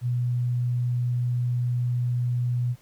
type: tone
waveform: sine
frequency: 122.5 Hz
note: B2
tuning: 14 cents flat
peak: -22 dBFS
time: 0.01-2.76 s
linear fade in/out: 50 ms
effects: pink hiss -58 dBFS RMS until 2.81 s